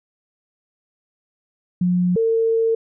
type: tone pair in turn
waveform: sine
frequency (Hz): 179 / 452.5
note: F3 / A4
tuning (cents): +43 / +48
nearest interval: octave + major third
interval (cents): 1605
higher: second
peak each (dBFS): -15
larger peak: neither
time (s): 1.81-2.16 / 2.16-2.75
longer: second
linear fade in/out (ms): 5
effects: none